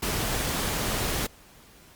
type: noise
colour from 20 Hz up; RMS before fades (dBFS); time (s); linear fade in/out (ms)
pink; -28; 0.02-1.27; 10
effects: pink hiss -53 dBFS RMS until 1.95 s + Opus 48 kbps